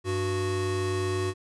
square tone pair together, 97.7 / 368.9 Hz, G2 / F#4, -5 / -5 cents, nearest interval octave + major seventh, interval 2300 cents, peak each -30 / -29 dBFS, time 0.04-1.34 s, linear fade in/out 50 ms, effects resampled to 24000 Hz

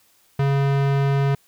square tone with low-pass filter, 138.8 Hz, C#3, 3 cents sharp, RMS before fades -19 dBFS, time 0.39-1.35 s, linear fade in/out 5 ms, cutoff 2800 Hz, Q 0.59, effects white hiss -59 dBFS RMS until 1.47 s

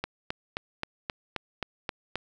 click train, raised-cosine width 0.3 ms, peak -14 dBFS, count 9, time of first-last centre 0.04-2.156 s, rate 3.78 Hz, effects none

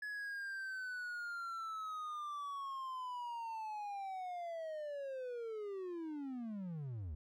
triangle linear sweep, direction down, 1700 to 69.5 Hz, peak -39 dBFS, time 0.02-7.15 s, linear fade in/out 5 ms, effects none

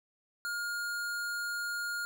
square tone, 1420 Hz, F6, 28 cents sharp, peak -34 dBFS, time 0.45-2.05 s, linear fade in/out 0 ms, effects none

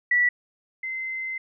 sine tone pair in turn, 1950 / 2066 Hz, B6 / C7, -23 / -22 cents, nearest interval minor second, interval 101 cents, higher second, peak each -17 / -28 dBFS, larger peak first, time 0.11-0.29 / 0.83-1.38 s, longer second, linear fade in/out 5 ms, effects none

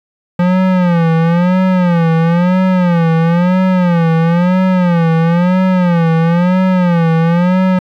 square tone with vibrato, 174.61 Hz, F3, in tune, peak -9 dBFS, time 0.39-7.79 s, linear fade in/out 5 ms, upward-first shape sine, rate 1 Hz, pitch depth 120 cents each way, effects low-pass 2000 Hz 12 dB/octave + 8-bit

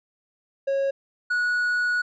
triangle tone pair in turn, 548 / 1463 Hz, C#5 / F#6, -20 / -20 cents, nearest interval octave + perfect fourth, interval 1700 cents, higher second, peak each -19 dBFS, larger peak neither, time 0.67-0.91 / 1.3-2.02 s, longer second, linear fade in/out 10 ms, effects resampled to 16000 Hz

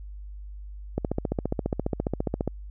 click train, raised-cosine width 2 ms, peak -12 dBFS, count 23, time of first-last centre 0.98-2.477 s, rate 14.7 Hz, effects added 50 Hz sine -37 dBFS peak until 2.7 s

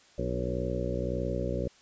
harmonic tone with a mistuned harmonic, 61.7 Hz, B1, 1 cent flat, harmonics 1 / 2 / 3 / 4 / 5 / 6 / 7 / 8 / 9, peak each -35 / -36 / -37 / -40 / -41 / -38 / -41 / -37 / -36 dBFS, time 0.18-1.68 s, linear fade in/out 5 ms, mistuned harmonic 5, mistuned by -43 cents, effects white hiss -59 dBFS RMS until 1.81 s + resampled to 16000 Hz

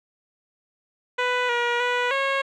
10% pulse tone with pitch steps, 496.1 / 478.3 / 490.9 / 546 Hz, B4 / A#4 / B4 / C#5, +8 / +44 / -10 / -26 cents, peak -12 dBFS, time 1.18-2.42 s, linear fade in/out 10 ms, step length 310 ms, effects low-pass 3000 Hz 12 dB/octave

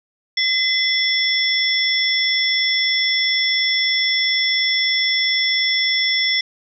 sine tone cluster, 2037 / 3426 / 5370 Hz, C7 / A7 / E8, -47 / -47 / +31 cents, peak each -20 dBFS, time 0.37-6.41 s, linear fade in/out 5 ms, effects none

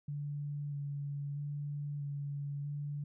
sine tone with vibrato, 143.9 Hz, D3, 35 cents flat, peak -36 dBFS, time 0.08-3.04 s, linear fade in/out 5 ms, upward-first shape square, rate 0.78 Hz, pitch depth 15 cents each way, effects none

